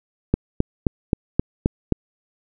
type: click train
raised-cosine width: 3 ms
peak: -3 dBFS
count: 7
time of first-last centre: 0.34-1.923 s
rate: 3.79 Hz
effects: none